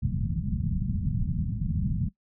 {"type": "low-pass noise", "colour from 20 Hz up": "white", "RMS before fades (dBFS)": -28, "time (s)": [0.02, 2.09], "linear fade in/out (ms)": 10, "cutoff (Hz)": 200, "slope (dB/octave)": 48, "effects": ["noise-tail reverb RT60 0.1 s tail -19 dB re dry"]}